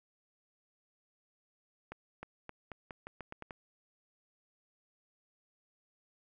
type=accelerating click train; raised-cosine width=0.5 ms; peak=-28 dBFS; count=10; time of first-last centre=1.92-3.508 s; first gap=310 ms; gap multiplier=0.85; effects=none